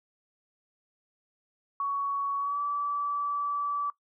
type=tone with pitch glide; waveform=sine; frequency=1120 to 1154.8 Hz; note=C#6 to D6; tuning=+18 to -30 cents; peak=-27 dBFS; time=1.8-3.9 s; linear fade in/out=2 ms; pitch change=+52 cents; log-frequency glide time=2.39-2.6 s; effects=noise-tail reverb RT60 0.1 s tail -19 dB re dry